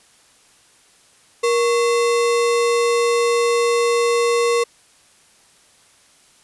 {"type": "tone with sample-and-hold", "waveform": "sine", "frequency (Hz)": 471.6, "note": "A#4", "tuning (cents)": 20, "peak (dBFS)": -14, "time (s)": [1.43, 4.64], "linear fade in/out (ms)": 10, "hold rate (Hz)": 1575, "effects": ["white hiss -53 dBFS RMS until 6.43 s", "resampled to 24000 Hz"]}